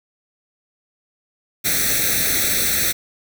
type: noise with comb filter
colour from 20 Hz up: white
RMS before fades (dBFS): -19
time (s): 1.64-2.93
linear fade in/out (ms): 20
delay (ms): 0.5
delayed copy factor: +1
effects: none